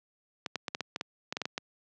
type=clicks; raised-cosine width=0.2 ms; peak=-15 dBFS; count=12; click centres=0.462 / 0.557 / 0.682 / 0.749 / 0.807 / 0.961 / 1.011 / 1.325 / 1.369 / 1.417 / 1.455 / 1.579 s; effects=high-pass 150 Hz 12 dB/octave + low-pass 7000 Hz 12 dB/octave